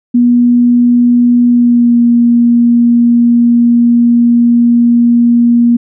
sine tone with pitch glide, 241.9 to 237.3 Hz, B3 to A#3, -36 to +31 cents, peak -4 dBFS, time 0.14-5.77 s, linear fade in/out 10 ms, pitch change -33 cents, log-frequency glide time 1.48-1.99 s, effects none

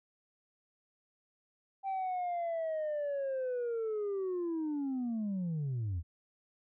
sine linear sweep, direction down, 784 to 77.78 Hz, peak -30 dBFS, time 1.83-6.03 s, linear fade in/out 50 ms, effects tanh soft clip ceiling -31 dBFS

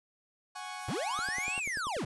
sawtooth chord, F# suspended second, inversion none, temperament equal, 740 / 830.6 / 1108.7 Hz, F#5 / G#5 / C#6, 0 / 0 / 0 cents, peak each -40 dBFS, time 0.55-1.6 s, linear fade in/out 10 ms
blue noise with tremolo, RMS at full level -49 dBFS, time 0.78-1.82 s, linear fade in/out 20 ms, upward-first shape triangle, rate 4.9 Hz, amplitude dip 35%
square linear two-way sweep, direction up then down, 72.3 to 2794 to 84.6 Hz, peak -33 dBFS, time 0.88-2.05 s, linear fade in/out 5 ms, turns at 1.57 s
click train, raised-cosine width 2 ms, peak -31 dBFS, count 9, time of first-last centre 1.19-1.967 s, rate 10.3 Hz
effects resampled to 24000 Hz

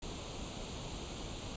pink noise with comb filter, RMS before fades -43 dBFS, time 0.02-1.56 s, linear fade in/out 5 ms, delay 0.28 ms, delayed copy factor +0.65, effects resampled to 16000 Hz

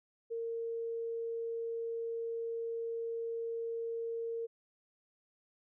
sine tone, 460 Hz, A#4, 23 cents flat, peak -35 dBFS, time 0.3-4.47 s, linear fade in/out 20 ms, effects none

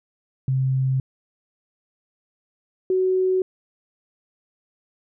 sine tone pair in turn, 131.9 / 373.1 Hz, C3 / F#4, +14 / +14 cents, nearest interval octave + tritone, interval 1800 cents, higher second, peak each -18 / -17 dBFS, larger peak second, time 0.48-1 / 2.9-3.42 s, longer neither, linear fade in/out 2 ms, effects none

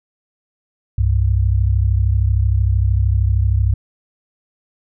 sine tone pair together, 65.4 / 98.47 Hz, C2 / G2, 0 / +8 cents, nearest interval perfect fifth, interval 708 cents, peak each -15 dBFS, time 0.98-3.74 s, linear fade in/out 5 ms, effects none

